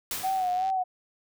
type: noise with exponential decay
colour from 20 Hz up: white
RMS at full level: -30 dBFS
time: 0.11-0.71 s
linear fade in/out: 1 ms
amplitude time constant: 130 ms
type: click train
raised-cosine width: 0.2 ms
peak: -28 dBFS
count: 51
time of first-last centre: 0.2-0.701 s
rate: 99.9 Hz
type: tone with vibrato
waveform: sine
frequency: 744 Hz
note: F#5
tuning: 9 cents sharp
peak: -24 dBFS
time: 0.23-0.84 s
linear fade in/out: 20 ms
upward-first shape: sine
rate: 2.7 Hz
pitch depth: 55 cents each way
effects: none